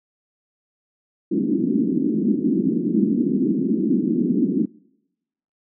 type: band-pass noise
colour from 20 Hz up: pink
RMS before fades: -20 dBFS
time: 1.31-4.66 s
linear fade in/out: 10 ms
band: 190 to 340 Hz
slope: 48 dB/octave
effects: noise-tail reverb RT60 0.9 s tail -25 dB re dry